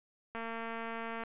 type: click train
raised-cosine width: 0.5 ms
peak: -26 dBFS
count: 203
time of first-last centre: 0.35-1.236 s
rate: 228 Hz
effects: resampled to 8000 Hz